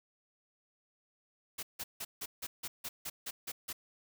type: noise bursts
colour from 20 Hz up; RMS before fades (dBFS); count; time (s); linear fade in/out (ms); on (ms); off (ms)
white; -40; 11; 1.58-3.73; 10; 50; 160
effects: none